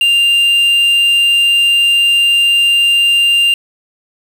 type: tone with quantisation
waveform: triangle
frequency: 2794 Hz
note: F7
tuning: in tune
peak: -6 dBFS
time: 0.01-3.54 s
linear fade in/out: 2 ms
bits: 5
effects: none